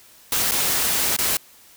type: noise with dropouts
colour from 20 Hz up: white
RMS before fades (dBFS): -21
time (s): 0.32-1.37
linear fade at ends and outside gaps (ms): 2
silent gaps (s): 0.512-0.518 / 1.165-1.187
effects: white hiss -50 dBFS RMS until 1.76 s